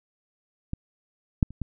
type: clicks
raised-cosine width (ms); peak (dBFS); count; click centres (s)
5; -17 / -6 / -29 / -18; 4; 0.734 / 1.428 / 1.506 / 1.617
effects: none